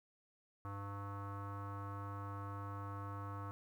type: tone with low-pass filter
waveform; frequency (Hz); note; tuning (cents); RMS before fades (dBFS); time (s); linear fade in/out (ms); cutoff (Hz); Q
square; 100.1; G2; +37; -45; 0.65-3.51; 0; 1200; 10
effects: 12-bit